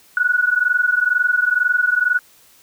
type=tone pair together; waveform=sine; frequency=1457.9 / 1480 Hz; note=F#6 / F#6; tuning=-26 / 0 cents; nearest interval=unison; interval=26 cents; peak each=-17 dBFS; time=0.17-2.19 s; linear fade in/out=2 ms; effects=white hiss -51 dBFS RMS until 2.62 s